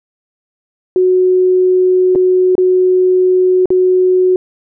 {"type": "tone with dropouts", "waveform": "sine", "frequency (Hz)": 368.2, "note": "F#4", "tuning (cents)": -8, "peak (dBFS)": -7, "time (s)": [0.96, 4.36], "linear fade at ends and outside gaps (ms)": 1, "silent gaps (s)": [[2.151, 2.157], [2.553, 2.58], [3.657, 3.704]], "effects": []}